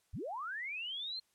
sine linear sweep, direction up, 38.89 to 4240 Hz, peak -38 dBFS, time 0.13-1.2 s, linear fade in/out 10 ms, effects white hiss -75 dBFS RMS until 1.34 s + low-pass 11000 Hz 12 dB/octave

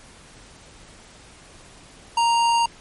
sine tone with hard clipping, 932.3 Hz, A#5, in tune, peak -18 dBFS, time 2.17-2.66 s, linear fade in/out 5 ms, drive 17 dB, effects pink hiss -47 dBFS RMS until 2.8 s + MP3 48 kbps

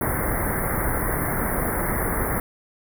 pink band-stop noise, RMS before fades -24 dBFS, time 0.01-2.4 s, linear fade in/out 2 ms, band 2100 to 9600 Hz, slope 96 dB/octave, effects none

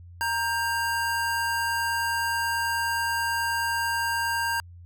square tone pair together, 932.3 / 1590.3 Hz, A#5 / G6, 0 / +24 cents, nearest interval major sixth, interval 924 cents, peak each -28 dBFS, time 0.21-4.6 s, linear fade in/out 0 ms, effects added 87 Hz sine -43 dBFS peak until 4.85 s

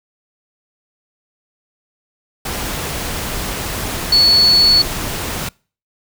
sine tone in noise, 4415 Hz, C#8, 8 cents flat, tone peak -8 dBFS, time 4.12-4.82 s, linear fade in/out 5 ms, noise pink, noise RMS -23 dBFS, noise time 2.45-5.49 s, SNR +12 dB, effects noise-tail reverb RT60 0.4 s tail -26 dB re dry

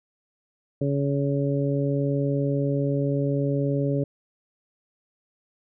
harmonic tone, 140.6 Hz, C#3, 25 cents sharp, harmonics 1 / 2 / 3 / 4, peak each -24 / -27 / -29 / -30 dBFS, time 0.81-4.04 s, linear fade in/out 5 ms, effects none

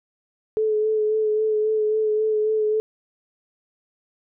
sine tone with vibrato, 431.1 Hz, A4, 35 cents flat, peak -18 dBFS, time 0.57-2.8 s, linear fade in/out 0 ms, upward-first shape sine, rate 3.7 Hz, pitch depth 22 cents each way, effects none

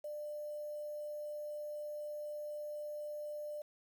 sine tone with quantisation, 596 Hz, D5, 25 cents sharp, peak -40 dBFS, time 0.04-3.62 s, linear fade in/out 5 ms, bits 10, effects none

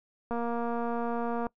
click train, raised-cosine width 1 ms, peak -20 dBFS, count 273, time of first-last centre 0.31-1.467 s, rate 235 Hz, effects noise-tail reverb RT60 0.1 s tail -23 dB re dry

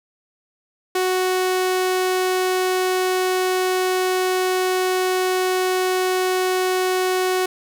sawtooth tone, 370 Hz, F#4, in tune, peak -14 dBFS, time 0.95-7.46 s, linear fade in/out 5 ms, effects 8-bit

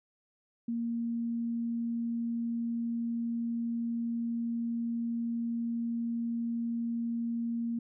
sine tone, 233.1 Hz, A#3, in tune, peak -30 dBFS, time 0.68-7.79 s, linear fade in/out 5 ms, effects none

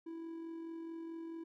triangle tone with amplitude modulation, 329.6 Hz, E4, in tune, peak -39 dBFS, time 0.06-1.44 s, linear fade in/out 10 ms, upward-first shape sine, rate 44.6 Hz, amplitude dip 35%, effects none

